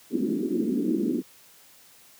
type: band-pass noise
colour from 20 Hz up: white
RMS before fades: -26 dBFS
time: 0.1-1.23 s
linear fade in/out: 50 ms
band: 200 to 360 Hz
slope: 48 dB/octave
effects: white hiss -54 dBFS RMS until 2.19 s + high-pass 80 Hz 12 dB/octave